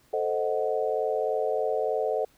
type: chord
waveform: sine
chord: A diminished seventh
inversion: none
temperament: equal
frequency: 440 / 523.3 / 622.3 / 740 Hz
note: A4 / C5 / Eb5 / Gb5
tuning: 0 / 0 / 0 / 0 cents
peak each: -28 / -30 / -30 / -32 dBFS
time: 0.13-2.25 s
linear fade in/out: 5 ms
effects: pink hiss -62 dBFS RMS until 2.37 s